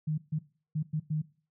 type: tone bursts at uneven times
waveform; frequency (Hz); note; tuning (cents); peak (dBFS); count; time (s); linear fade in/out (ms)
sine; 154.1; D#3; -16; -27; 5; 0.07-0.18 / 0.32-0.39 / 0.75-0.83 / 0.93-1 / 1.1-1.22; 10
effects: noise-tail reverb RT60 0.4 s tail -19 dB re dry